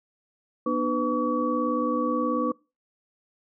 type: tone cluster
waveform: sine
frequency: 243.3 / 301.8 / 501 / 1136 Hz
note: B3 / D4 / B4 / C#6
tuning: -26 / +47 / +25 / +42 cents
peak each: -28 dBFS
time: 0.66-2.52 s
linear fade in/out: 5 ms
effects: noise-tail reverb RT60 0.3 s tail -24 dB re dry